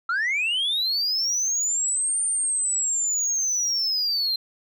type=linear two-way sweep; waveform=sine; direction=up then down; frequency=1320 to 9040 to 4099 Hz; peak=-19 dBFS; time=0.09-4.36 s; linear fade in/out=5 ms; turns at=2.23 s; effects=tanh soft clip ceiling -20 dBFS